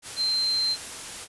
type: tone in noise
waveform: sine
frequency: 4130 Hz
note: C8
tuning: 23 cents flat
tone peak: -22 dBFS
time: 0.16-0.77 s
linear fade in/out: 50 ms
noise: white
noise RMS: -37 dBFS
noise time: 0.02-1.28 s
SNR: +12 dB
effects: resampled to 24000 Hz